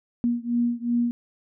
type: beating tone pair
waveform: sine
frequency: 237.3 / 240 Hz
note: A#3 / B3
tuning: +31 / -49 cents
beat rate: 2.7 Hz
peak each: -24 / -25 dBFS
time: 0.24-1.11 s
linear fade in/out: 0 ms
effects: none